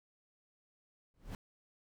brown noise with exponential growth, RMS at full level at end -36 dBFS, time 1.14-1.35 s, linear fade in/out 1 ms, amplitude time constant 44 ms, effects none

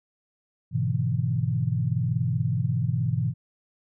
sine chord, E dominant seventh, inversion first, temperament just, 103.01 / 123.61 / 148.33 / 164.81 Hz, G#2 / B2 / D3 / E3, -14 / +2 / +18 / 0 cents, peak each -29 / -25 / -31 / -29 dBFS, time 0.71-3.34 s, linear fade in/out 50 ms, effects none

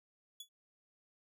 sawtooth tone with exponential decay, 3400 Hz, G#7, 40 cents sharp, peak -39 dBFS, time 0.4-0.49 s, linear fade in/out 5 ms, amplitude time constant 18 ms, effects none

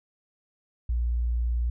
sine tone, 59.2 Hz, A#1, 27 cents sharp, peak -23 dBFS, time 0.89-1.7 s, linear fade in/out 5 ms, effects none

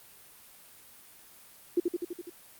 sine tone with echo, 349.2 Hz, F4, in tune, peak -21 dBFS, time 1.77-1.8 s, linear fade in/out 5 ms, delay 83 ms, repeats 6, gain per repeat -3 dB, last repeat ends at 2.298 s, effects white hiss -54 dBFS RMS until 2.59 s + Opus 32 kbps

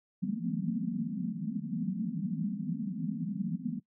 pink band-pass noise, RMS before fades -34 dBFS, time 0.22-3.8 s, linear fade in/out 10 ms, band 160 to 250 Hz, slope 96 dB/octave, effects noise-tail reverb RT60 0.1 s tail -22 dB re dry

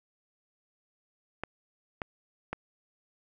clicks, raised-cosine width 0.5 ms, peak -18 dBFS, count 3, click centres 1.436 / 2.018 / 2.53 s, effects none

